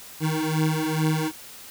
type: beating tone pair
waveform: 25% pulse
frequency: 155.56 / 157.86 Hz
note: D#3 / D#3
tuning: 0 / +25 cents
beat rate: 2.3 Hz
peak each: -21 dBFS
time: 0.2-1.32 s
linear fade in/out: 50 ms
effects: white hiss -43 dBFS RMS until 1.7 s